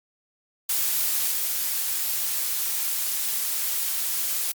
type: noise with level steps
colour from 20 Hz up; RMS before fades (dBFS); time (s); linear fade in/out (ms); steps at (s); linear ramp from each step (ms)
blue; -24 / -26; 0.69-4.52; 5; 1.32; 2
effects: Opus 48 kbps